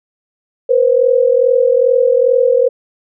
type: tone pair together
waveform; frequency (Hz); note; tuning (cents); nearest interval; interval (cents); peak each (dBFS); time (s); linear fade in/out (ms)
sine; 480.8 / 523.2; B4 / C5; -46 / 0; minor second; 146; -11; 0.69-2.69; 10
effects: none